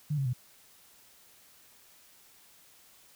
sine tone with pitch steps, 149.8 / 136.58 / 124.52 Hz, D3 / C#3 / B2, +35 / -25 / +15 cents, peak -27 dBFS, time 0.1-0.334 s, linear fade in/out 10 ms, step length 78 ms, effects white hiss -59 dBFS RMS until 3.15 s

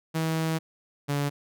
sawtooth tone pair in turn, 160.9 / 143.35 Hz, E3 / D3, -42 / -42 cents, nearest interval major second, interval 200 cents, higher first, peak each -21 dBFS, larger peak neither, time 0.14-0.59 / 1.08-1.3 s, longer first, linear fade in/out 20 ms, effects none

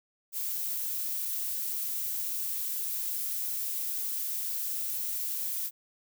violet noise, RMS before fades -33 dBFS, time 0.32-5.71 s, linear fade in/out 50 ms, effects none

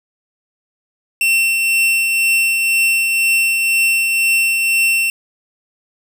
45% pulse tone with tremolo, 2700 Hz, E7, 41 cents sharp, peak -11 dBFS, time 1.21-5.1 s, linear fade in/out 2 ms, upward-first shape triangle, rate 2 Hz, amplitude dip 35%, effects none

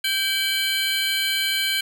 square tone cluster, 1572 / 2301 / 3009 / 3163 / 4122 Hz, G6 / D7 / F#7 / G7 / C8, +4 / -36 / +28 / +15 / -27 cents, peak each -28 dBFS, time 0.04-1.81 s, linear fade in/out 5 ms, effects none

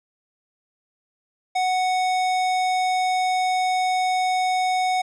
sine tone with hard clipping, 740 Hz, F#5, in tune, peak -21 dBFS, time 1.55-5.02 s, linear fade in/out 10 ms, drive 16 dB, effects resampled to 32000 Hz

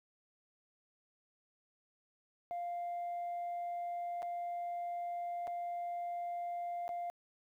sine tone with dropouts, 698 Hz, F5, 1 cent flat, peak -35 dBFS, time 2.51-7.1 s, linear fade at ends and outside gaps 0 ms, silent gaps 4.221-4.228 / 5.471-5.477 / 6.88-6.891 s, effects tanh soft clip ceiling -35 dBFS + 12-bit

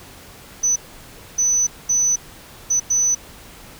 sine tone bursts at uneven times, 6000 Hz, F#8, 23 cents sharp, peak -13 dBFS, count 5, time 0.63-0.76 / 1.38-1.67 / 1.89-2.16 / 2.7-2.8 / 2.9-3.15 s, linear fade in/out 10 ms, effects tanh soft clip ceiling -12 dBFS + pink hiss -42 dBFS RMS until 3.79 s

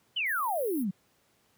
sine exponential sweep, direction down, 3136 to 174.8 Hz, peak -27 dBFS, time 0.16-0.91 s, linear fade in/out 10 ms
white high-pass noise, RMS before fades -42 dBFS, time 0.25-0.85 s, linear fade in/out 50 ms, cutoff 9600 Hz, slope 96 dB/octave
effects pink hiss -68 dBFS RMS until 1.57 s + high-pass 100 Hz 12 dB/octave

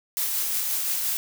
blue noise with tremolo, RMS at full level -25 dBFS, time 0.17-1.17 s, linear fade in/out 0 ms, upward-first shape triangle, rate 5.7 Hz, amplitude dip 30%, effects none

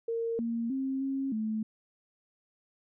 sine tone with pitch steps, 459.7 / 231.7 / 266.8 / 270.4 / 217.9 Hz, A#4 / A#3 / C4 / C#4 / A3, -24 / -10 / +34 / -43 / -17 cents, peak -29 dBFS, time 0.08-1.63 s, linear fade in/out 5 ms, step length 310 ms, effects none

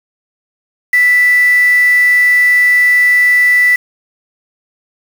sine tone with quantisation, 1975.5 Hz, B6, in tune, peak -6 dBFS, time 0.93-3.76 s, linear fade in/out 5 ms, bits 4, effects none

